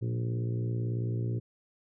harmonic tone with a mistuned harmonic, 58.3 Hz, A#1, 1 cent sharp, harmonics 2 / 3 / 4 / 5 / 6 / 7 / 8 / 9, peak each -29 / -42 / -45 / -44 / -42 / -44 / -53 / -54 dBFS, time 0.01-1.4 s, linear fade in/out 20 ms, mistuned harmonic 3, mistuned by +40 cents, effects none

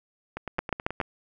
two click trains, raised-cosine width 0.5 ms, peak -10 / -18 dBFS, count 4 / 7, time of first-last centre 0.59-1.002 / 0.37-1.013 s, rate 7.28 / 9.33 Hz, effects none

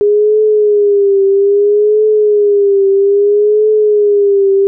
sine tone with vibrato, 410 Hz, G#4, 22 cents flat, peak -6 dBFS, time 0.01-4.67 s, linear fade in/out 0 ms, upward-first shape triangle, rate 0.61 Hz, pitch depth 87 cents each way, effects none

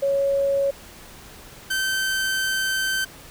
sine / sawtooth tone pair in turn, 554.4 / 1546 Hz, C#5 / G6, 0 / -24 cents, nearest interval octave + tritone, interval 1776 cents, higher second, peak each -18 dBFS, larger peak neither, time 0.02-0.71 / 1.7-3.05 s, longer second, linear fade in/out 10 ms, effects pink hiss -44 dBFS RMS until 3.3 s

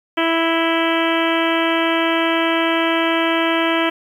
harmonic tone with a mistuned harmonic, 329.6 Hz, E4, in tune, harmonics 1 / 2 / 3 / 4 / 5 / 6 / 7 / 8 / 9 / 10, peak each -19 / -22 / -24 / -25 / -26 / -27 / -27 / -28 / -29 / -29 dBFS, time 0.17-3.9 s, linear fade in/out 10 ms, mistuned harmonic 10, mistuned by -55 cents, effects 8-bit

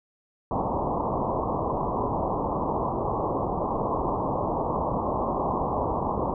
white low-pass noise, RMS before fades -27 dBFS, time 0.51-6.34 s, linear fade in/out 2 ms, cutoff 1100 Hz, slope 96 dB/octave, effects none

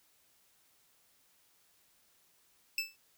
25% pulse tone with exponential decay, 2637 Hz, E7, in tune, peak -24 dBFS, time 2.78-2.96 s, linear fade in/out 2 ms, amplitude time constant 38 ms, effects white hiss -69 dBFS RMS until 3.17 s

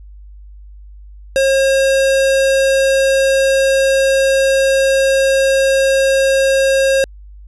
square tone, 539 Hz, C#5, 49 cents flat, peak -11 dBFS, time 1.36-7.04 s, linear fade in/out 0 ms, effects added 50 Hz sine -34 dBFS peak until 7.47 s + resampled to 24000 Hz

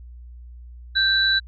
sine tone pair together, 1568 / 3954 Hz, G6 / B7, 0 / +1 cents, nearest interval octave + major third, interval 1601 cents, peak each -19 dBFS, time 0.95-1.4 s, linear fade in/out 20 ms, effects added 60 Hz sine -38 dBFS peak until 1.47 s

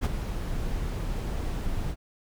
brown noise with ADSR envelope, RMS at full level -21 dBFS, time 0.01-1.96 s, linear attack 39 ms, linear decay 23 ms, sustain -9 dB, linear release 59 ms, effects none

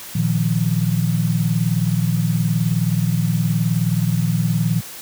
sine chord, Bb suspended fourth, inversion none, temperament equal, 116.54 / 155.56 / 174.61 Hz, Bb2 / Eb3 / F3, 0 / 0 / 0 cents, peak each -20 dBFS, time 0.15-4.81 s, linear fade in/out 5 ms, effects white hiss -35 dBFS RMS until 5.01 s + high-pass 60 Hz 12 dB/octave

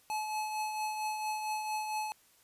square tone with tremolo, 858 Hz, A5, 44 cents flat, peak -32 dBFS, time 0.1-2.12 s, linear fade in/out 0 ms, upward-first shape triangle, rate 4.4 Hz, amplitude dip 45%, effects white hiss -65 dBFS RMS until 2.43 s + resampled to 32000 Hz

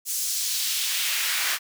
pink noise with high-pass filter sweep, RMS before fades -26 dBFS, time 0.05-1.59 s, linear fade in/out 50 ms, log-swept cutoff 7000 to 1500 Hz, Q 1.2, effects none

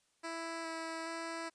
10% pulse tone with vibrato, 328.3 Hz, E4, 7 cents flat, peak -31 dBFS, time 0.23-1.5 s, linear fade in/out 20 ms, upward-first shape square, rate 1.2 Hz, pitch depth 10 cents each way, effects white hiss -75 dBFS RMS until 1.54 s + resampled to 22050 Hz

